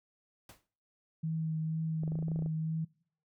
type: noise with exponential decay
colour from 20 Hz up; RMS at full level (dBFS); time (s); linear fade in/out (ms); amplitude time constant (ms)
pink; -49; 0.49-0.67; 2; 37
type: tone with vibrato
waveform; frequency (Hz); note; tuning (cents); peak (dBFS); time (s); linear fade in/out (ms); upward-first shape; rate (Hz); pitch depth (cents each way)
sine; 159.4; D#3; +42; -31; 1.23-2.85; 10; triangle; 2.1; 18
type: clicks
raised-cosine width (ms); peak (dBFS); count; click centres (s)
2; -30; 12; 2.035 / 2.078 / 2.12 / 2.155 / 2.189 / 2.226 / 2.283 / 2.317 / 2.36 / 2.391 / 2.423 / 2.461
effects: noise-tail reverb RT60 0.6 s tail -24 dB re dry